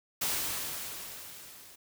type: noise with level ramp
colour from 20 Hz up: white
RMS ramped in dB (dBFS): -30 to -53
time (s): 0.21-1.76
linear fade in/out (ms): 10
effects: none